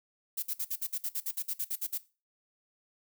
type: noise bursts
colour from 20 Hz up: violet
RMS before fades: -33 dBFS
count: 15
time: 0.37-1.981 s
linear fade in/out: 10 ms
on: 57 ms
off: 54 ms
effects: noise-tail reverb RT60 0.3 s tail -17 dB re dry